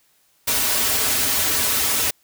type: noise with comb filter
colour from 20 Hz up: white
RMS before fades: -20 dBFS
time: 0.47-2.11 s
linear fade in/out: 10 ms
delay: 5.7 ms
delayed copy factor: -0.9
effects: white hiss -61 dBFS RMS until 2.23 s